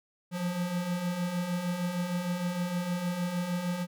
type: beating tone pair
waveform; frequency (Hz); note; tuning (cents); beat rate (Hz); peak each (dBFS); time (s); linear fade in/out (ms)
square; 171.9 / 178.4; F3 / F3; -27 / +37; 6.5; -38 / -31; 0.31-3.87; 50
effects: none